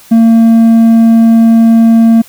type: tone with hard clipping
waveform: sine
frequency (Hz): 227.6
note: A#3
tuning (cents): -41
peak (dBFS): -3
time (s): 0.11-2.22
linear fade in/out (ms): 10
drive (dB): 3
effects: white hiss -38 dBFS RMS until 2.28 s